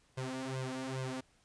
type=tone with flanger; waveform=sawtooth; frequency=130.81 Hz; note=C3; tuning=in tune; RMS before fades=-39 dBFS; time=0.17-1.21 s; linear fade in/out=10 ms; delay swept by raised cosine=1.9 to 4.3 ms; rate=2.4 Hz; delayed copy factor=+0.95; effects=pink hiss -69 dBFS RMS until 1.44 s + resampled to 22050 Hz